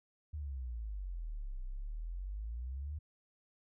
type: exponential two-way sweep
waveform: sine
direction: down then up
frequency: 77.78 to 30.87 to 77.78 Hz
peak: -38 dBFS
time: 0.33-2.99 s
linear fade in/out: 10 ms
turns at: 1.62 s
effects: none